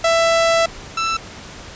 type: tone pair in turn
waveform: sawtooth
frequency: 664 / 1328 Hz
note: E5 / E6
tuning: +12 / +12 cents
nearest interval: octave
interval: 1200 cents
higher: second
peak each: -9 / -14 dBFS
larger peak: first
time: 0.04-0.66 / 0.97-1.17 s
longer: first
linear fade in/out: 5 ms
effects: pink hiss -36 dBFS RMS until 1.75 s + resampled to 16000 Hz